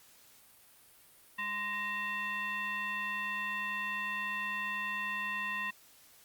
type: tone with frequency modulation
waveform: sine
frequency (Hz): 1864.7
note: A#6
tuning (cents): 0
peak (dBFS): -33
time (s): 1.38-5.71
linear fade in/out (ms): 10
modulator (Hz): 831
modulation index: 1.1
effects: white hiss -60 dBFS RMS until 6.24 s + Opus 48 kbps